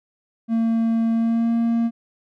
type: tone with pitch glide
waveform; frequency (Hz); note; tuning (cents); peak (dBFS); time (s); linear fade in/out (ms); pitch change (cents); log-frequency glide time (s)
triangle; 227.4 to 231.5; A#3 to A#3; -43 to -12; -15; 0.48-1.91; 50; +31; 1.12-1.53
effects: none